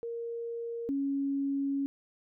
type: tone pair in turn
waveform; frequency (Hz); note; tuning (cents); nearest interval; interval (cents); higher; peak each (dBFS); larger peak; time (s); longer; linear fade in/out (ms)
sine; 466.2 / 277.2; A#4 / C#4; 0 / 0; major sixth; 900; first; -34 / -28; second; 0.03-0.89 / 0.89-1.86; second; 0
effects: none